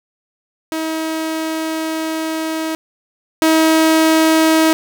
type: tone pair in turn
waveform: sawtooth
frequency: 319.3 / 319.3 Hz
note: D#4 / D#4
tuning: +45 / +45 cents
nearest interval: unison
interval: 0 cents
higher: neither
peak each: -15 / -6 dBFS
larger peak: second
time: 0.72-2.75 / 3.42-4.73 s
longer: first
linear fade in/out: 0 ms
effects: none